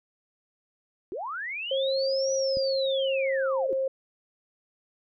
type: linear two-way sweep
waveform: sine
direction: up then down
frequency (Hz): 322.5 to 5920 to 322.5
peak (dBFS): -31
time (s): 1.12-3.73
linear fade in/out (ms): 0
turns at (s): 2.33
type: tone with pitch glide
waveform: sine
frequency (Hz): 537 to 532.4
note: C5 to C5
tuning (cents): +45 to +30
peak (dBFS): -24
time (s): 1.71-3.88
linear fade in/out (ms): 5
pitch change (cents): -15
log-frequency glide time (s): 3.3-3.56
type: click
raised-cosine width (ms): 3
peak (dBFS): -26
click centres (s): 2.571
effects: none